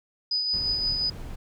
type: tone with tremolo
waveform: sine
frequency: 4978 Hz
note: D#8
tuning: in tune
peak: -22 dBFS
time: 0.31-1.1 s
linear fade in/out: 5 ms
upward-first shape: triangle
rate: 5.7 Hz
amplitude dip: 40%
type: noise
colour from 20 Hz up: brown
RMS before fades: -37 dBFS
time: 0.53-1.36 s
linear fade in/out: 10 ms
effects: none